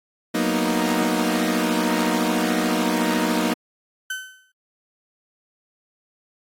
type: chord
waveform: sawtooth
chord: B major seventh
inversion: second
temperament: equal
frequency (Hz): 185 / 233.1 / 246.9 / 311.1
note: F#3 / A#3 / B3 / D#4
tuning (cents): 0 / 0 / 0 / 0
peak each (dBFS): -23 / -20 / -23 / -20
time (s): 0.34-3.54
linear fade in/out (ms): 10
type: tone with exponential decay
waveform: 35% pulse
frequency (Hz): 1525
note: G6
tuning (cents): -48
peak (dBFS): -22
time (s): 4.1-4.52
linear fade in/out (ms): 5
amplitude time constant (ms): 90
effects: AAC 48 kbps